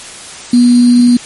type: tone with sample-and-hold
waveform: sine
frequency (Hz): 243.3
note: B3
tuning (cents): -26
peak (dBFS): -3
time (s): 0.53-1.17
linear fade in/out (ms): 5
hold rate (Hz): 4410
effects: white hiss -29 dBFS RMS until 1.25 s + MP3 48 kbps